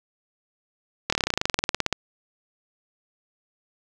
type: slowing click train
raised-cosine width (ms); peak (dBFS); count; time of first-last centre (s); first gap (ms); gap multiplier
0.2; -4; 21; 1.1-1.927; 25; 1.05
effects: none